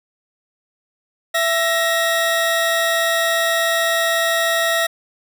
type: tone pair together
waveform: 30% pulse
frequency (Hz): 667 / 1883.6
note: E5 / A#6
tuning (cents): +20 / +18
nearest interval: octave + tritone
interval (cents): 1798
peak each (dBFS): -16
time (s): 1.34-4.87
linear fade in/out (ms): 10
effects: none